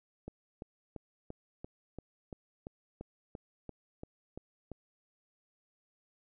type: click train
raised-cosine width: 2 ms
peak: -29 dBFS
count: 14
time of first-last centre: 0.28-4.717 s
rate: 2.93 Hz
effects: none